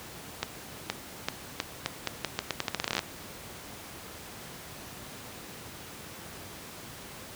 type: accelerating click train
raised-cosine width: 0.2 ms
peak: -10 dBFS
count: 21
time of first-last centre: 0.43-2.992 s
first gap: 470 ms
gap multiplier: 0.82
effects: pink hiss -44 dBFS RMS until 7.35 s + high-pass 80 Hz 12 dB/octave